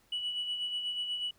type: tone with tremolo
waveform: sine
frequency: 2947 Hz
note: F#7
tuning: 8 cents flat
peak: -29 dBFS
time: 0.12-1.31 s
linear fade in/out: 5 ms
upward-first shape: sine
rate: 8.2 Hz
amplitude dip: 50%
effects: tanh soft clip ceiling -28 dBFS + pink hiss -67 dBFS RMS until 1.38 s